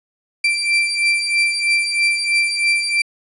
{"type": "beating tone pair", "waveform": "35% pulse", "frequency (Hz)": [2349, 2352.1], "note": ["D7", "D7"], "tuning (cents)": [0, 2], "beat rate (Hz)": 3.1, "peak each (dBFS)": [-18, -15], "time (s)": [0.44, 3.02], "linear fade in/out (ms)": 5, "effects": ["resampled to 24000 Hz", "8-bit"]}